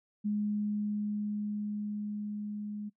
sine tone with level ramp, 208.5 Hz, G#3, 7 cents sharp, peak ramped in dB -28 to -36 dBFS, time 0.24-2.9 s, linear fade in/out 20 ms, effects noise-tail reverb RT60 0.1 s tail -22 dB re dry

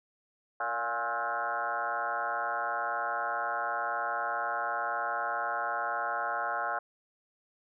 sine tone with frequency modulation, 1067 Hz, C6, 34 cents sharp, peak -29 dBFS, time 0.6-6.79 s, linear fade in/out 5 ms, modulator 121 Hz, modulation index 3.8, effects none

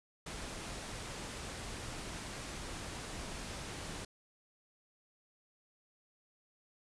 pink low-pass noise, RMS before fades -44 dBFS, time 0.26-4.05 s, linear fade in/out 5 ms, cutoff 10000 Hz, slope 48 dB/octave, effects none

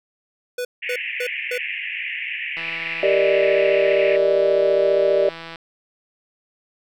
square tone bursts, 493.9 Hz, B4, in tune, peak -24 dBFS, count 4, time 0.58-1.58 s, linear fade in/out 5 ms, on 70 ms, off 240 ms
white band-pass noise, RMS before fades -28 dBFS, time 0.82-4.17 s, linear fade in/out 10 ms, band 1800 to 2800 Hz, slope 96 dB/octave
click train, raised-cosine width 0.3 ms, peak -19 dBFS, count 494, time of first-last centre 2.57-5.558 s, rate 165 Hz
sine chord, Eb major seventh, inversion first, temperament equal, 392 / 466.2 / 587.3 / 622.3 Hz, G4 / Bb4 / D5 / Eb5, 0 / 0 / 0 / 0 cents, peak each -20 / -23 / -17 / -23 dBFS, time 3.03-5.29 s, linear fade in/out 2 ms
effects none

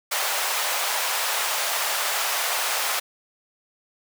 pink high-pass noise, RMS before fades -25 dBFS, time 0.11-3 s, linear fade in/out 10 ms, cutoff 650 Hz, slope 24 dB/octave, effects none

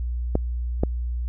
clicks, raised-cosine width 2 ms, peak -7 dBFS, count 2, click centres 0.354 / 0.835 s, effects added 60 Hz sine -24 dBFS peak until 1.28 s

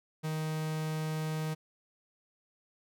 45% pulse tone, 156.5 Hz, D#3, 10 cents sharp, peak -32 dBFS, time 0.23-1.55 s, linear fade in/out 20 ms, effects none

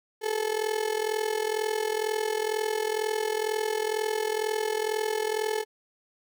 35% pulse tone with amplitude modulation, 433.2 Hz, A4, 27 cents flat, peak -21 dBFS, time 0.21-5.65 s, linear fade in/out 50 ms, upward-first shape sine, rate 42.1 Hz, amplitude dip 80%, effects none

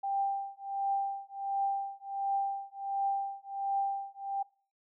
sine tone with tremolo, 790 Hz, G5, 13 cents sharp, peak -26 dBFS, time 0.03-4.43 s, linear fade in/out 10 ms, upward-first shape triangle, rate 1.4 Hz, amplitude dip 100%, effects noise-tail reverb RT60 0.4 s tail -22 dB re dry

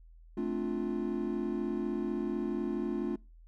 triangle chord, D minor seventh, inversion second, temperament equal with one note detuned, 217.5 / 261.6 / 293.7 / 349.2 Hz, A3 / C4 / D4 / F4, -20 / 0 / 0 / 0 cents, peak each -34 / -36 / -35 / -33 dBFS, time 0.37-3.16 s, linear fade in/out 5 ms, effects noise-tail reverb RT60 0.3 s tail -25 dB re dry + added 41 Hz sine -52 dBFS peak until 3.47 s

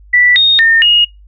sine tone with pitch steps, 1966 / 3708 / 1820 / 2870 Hz, B6 / A#7 / A#6 / F7, -8 / -10 / -42 / +47 cents, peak -5 dBFS, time 0.13-1.05 s, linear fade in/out 10 ms, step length 230 ms, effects noise-tail reverb RT60 0.2 s tail -22 dB re dry + added 50 Hz sine -37 dBFS peak until 1.27 s

